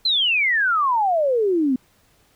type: exponential sweep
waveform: sine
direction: down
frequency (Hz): 4186 to 246.9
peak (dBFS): -16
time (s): 0.05-1.76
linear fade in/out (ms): 5
effects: pink hiss -59 dBFS RMS until 2.35 s